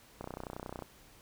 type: click train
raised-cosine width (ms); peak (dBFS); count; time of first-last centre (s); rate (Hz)
1; -26; 20; 0.21-0.823; 31
effects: pink hiss -59 dBFS RMS until 1.21 s